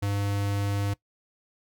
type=tone; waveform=square; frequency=100.7 Hz; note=G2; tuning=47 cents sharp; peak=-26 dBFS; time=0.02-0.94 s; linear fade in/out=10 ms; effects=noise-tail reverb RT60 0.1 s tail -20 dB re dry